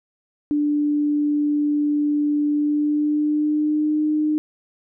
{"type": "tone with pitch glide", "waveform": "sine", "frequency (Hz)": [294.6, 304.6], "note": ["D4", "D#4"], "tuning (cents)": [6, -37], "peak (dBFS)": -17, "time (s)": [0.51, 4.38], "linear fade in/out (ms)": 0, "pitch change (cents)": 57, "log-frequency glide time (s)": [2.49, 4.03], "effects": []}